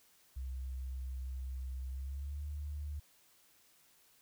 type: tone with pitch glide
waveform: sine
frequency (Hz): 64.7 to 73.47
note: C2 to D2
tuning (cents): -19 to +1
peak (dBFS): -38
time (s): 0.36-3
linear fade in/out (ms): 10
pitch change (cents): +220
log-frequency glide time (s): 1.88-2.43
effects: white hiss -67 dBFS RMS until 4.21 s